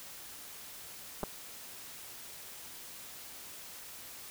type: clicks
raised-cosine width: 1 ms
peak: -21 dBFS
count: 2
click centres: 1.232 / 1.237 s
effects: white hiss -48 dBFS RMS until 4.3 s